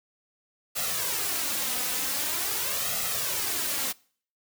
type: noise with flanger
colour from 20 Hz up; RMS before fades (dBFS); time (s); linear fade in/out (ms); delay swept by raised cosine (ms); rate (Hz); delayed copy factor
white; -29; 0.75-3.93; 20; 1.5 to 4; 0.45; +0.65
effects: noise-tail reverb RT60 0.5 s tail -24 dB re dry + high-pass 80 Hz 12 dB/octave